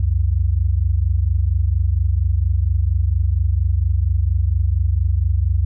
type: tone pair together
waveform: sine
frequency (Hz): 65.41 / 89.72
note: C2 / F2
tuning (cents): 0 / +47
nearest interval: perfect fourth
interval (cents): 547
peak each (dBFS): -17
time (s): 0-5.65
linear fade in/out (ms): 5
effects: none